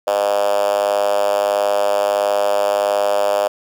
5% pulse tone with high-pass filter, 101.5 Hz, G#2, 39 cents flat, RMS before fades -17 dBFS, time 0.07-3.48 s, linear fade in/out 5 ms, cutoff 580 Hz, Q 7.1, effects none

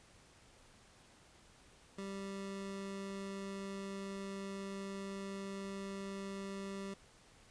25% pulse tone, 196.1 Hz, G3, 1 cent sharp, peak -38 dBFS, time 1.98-6.94 s, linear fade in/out 5 ms, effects pink hiss -63 dBFS RMS until 7.5 s + resampled to 22050 Hz

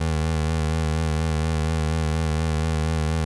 25% pulse tone with vibrato, 79 Hz, D#2, 27 cents sharp, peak -17 dBFS, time 0-3.25 s, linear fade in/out 10 ms, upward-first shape sine, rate 4.2 Hz, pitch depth 43 cents each way, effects resampled to 24000 Hz

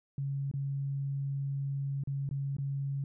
sine tone with dropouts, 138.59 Hz, C#3, in tune, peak -31 dBFS, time 0.18-3.04 s, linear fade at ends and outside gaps 2 ms, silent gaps 0.514-0.538 / 2.037-2.073 / 2.291-2.311 / 2.567-2.584 s, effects none

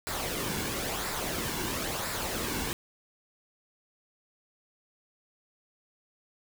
pink noise with flanger, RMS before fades -33 dBFS, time 0.07-2.73 s, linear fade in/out 0 ms, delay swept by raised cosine 0.32 to 1.62 ms, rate 0.99 Hz, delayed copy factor -0.5, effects none

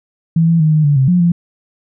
sine tone with pitch steps, 164.3 / 166.5 / 155.5 / 154.2 / 145 / 132.8 / 178.3 / 171.9 Hz, E3 / E3 / D#3 / D#3 / D3 / C3 / F3 / F3, -5 / +18 / -1 / -15 / -22 / +26 / +36 / -27 cents, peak -8 dBFS, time 0.36-1.32 s, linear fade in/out 5 ms, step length 120 ms, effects none

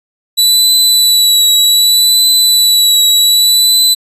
sawtooth tone with vibrato, 3951 Hz, B7, in tune, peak -3 dBFS, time 0.37-3.95 s, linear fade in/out 20 ms, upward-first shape triangle, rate 0.65 Hz, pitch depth 28 cents each way, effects resampled to 32000 Hz

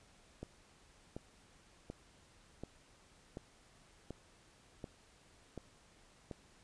click train, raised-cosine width 2 ms, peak -30 dBFS, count 9, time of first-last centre 0.43-6.312 s, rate 1.36 Hz, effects pink hiss -65 dBFS RMS until 6.63 s + resampled to 22050 Hz

